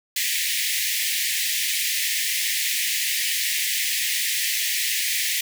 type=high-pass noise; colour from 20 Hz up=pink; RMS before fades=-24 dBFS; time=0.16-5.41 s; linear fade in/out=5 ms; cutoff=1800 Hz; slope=96 dB/octave; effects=none